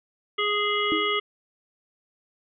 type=harmonic tone; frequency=415.3 Hz; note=G#4; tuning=in tune; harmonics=1 / 3 / 5 / 7 / 8; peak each=-28 / -27 / -28 / -30 / -31 dBFS; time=0.38-1.2 s; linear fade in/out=10 ms
type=tone with exponential decay; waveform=sine; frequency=318.8 Hz; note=D#4; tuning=42 cents sharp; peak=-21 dBFS; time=0.92-1.19 s; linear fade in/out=0 ms; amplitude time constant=58 ms
effects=none